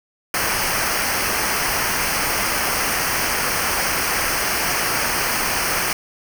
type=noise with comb filter; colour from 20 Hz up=pink; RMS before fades=-21 dBFS; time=0.34-5.93 s; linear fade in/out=2 ms; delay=0.27 ms; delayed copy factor=-0.75; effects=none